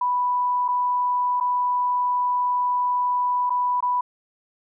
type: tone with dropouts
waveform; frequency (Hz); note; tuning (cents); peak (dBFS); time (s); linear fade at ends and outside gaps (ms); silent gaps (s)
sine; 987.8; B5; 0; -19; 0.01-4.01; 5; 0.681-0.685 / 1.401-1.408 / 3.497-3.503 / 3.806-3.825
effects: none